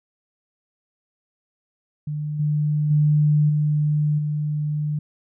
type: tone with level steps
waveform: sine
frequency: 149.8 Hz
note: D3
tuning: 35 cents sharp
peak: -24 / -18 / -14 / -17 / -21 dBFS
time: 2.07-4.99 s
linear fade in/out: 5 ms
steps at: 2.39 / 2.9 / 3.49 / 4.18 s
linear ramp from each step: 10 ms
effects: none